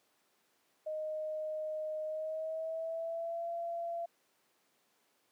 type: tone with pitch glide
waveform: sine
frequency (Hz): 620 to 680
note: D#5 to F5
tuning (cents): -6 to -46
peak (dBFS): -35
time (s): 0.86-4.06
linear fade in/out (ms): 10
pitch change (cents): +160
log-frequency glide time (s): 2.05-3.49
effects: pink hiss -73 dBFS RMS until 5.31 s + high-pass 300 Hz 12 dB/octave